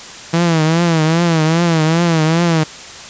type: tone with vibrato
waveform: sawtooth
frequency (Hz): 164.1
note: E3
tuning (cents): -8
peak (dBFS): -7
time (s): 0.33-2.64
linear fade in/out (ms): 10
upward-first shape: triangle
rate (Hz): 2.5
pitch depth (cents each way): 110
effects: white hiss -32 dBFS RMS until 3.09 s + resampled to 16000 Hz